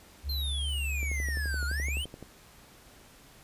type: tone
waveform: sine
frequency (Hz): 70.4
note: C#2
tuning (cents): +27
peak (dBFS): -30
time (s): 0.23-2.05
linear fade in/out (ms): 50
type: exponential two-way sweep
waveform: square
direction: down then up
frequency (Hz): 4226 to 1396.9 to 3156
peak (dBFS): -34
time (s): 0.29-2.05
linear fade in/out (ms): 5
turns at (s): 1.66
type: click train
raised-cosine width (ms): 2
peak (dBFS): -29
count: 15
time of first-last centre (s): 1.03-2.227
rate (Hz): 11.7
effects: pink hiss -55 dBFS RMS until 3.43 s + resampled to 32000 Hz